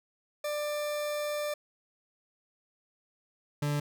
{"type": "tone pair in turn", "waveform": "40% pulse", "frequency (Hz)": [593, 146.25], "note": ["D5", "D3"], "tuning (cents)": [17, -7], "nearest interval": "2 octaves", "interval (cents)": 2424, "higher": "first", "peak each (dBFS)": [-30, -27], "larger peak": "second", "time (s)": [[0.44, 1.54], [3.62, 3.8]], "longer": "first", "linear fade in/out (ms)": 5, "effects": []}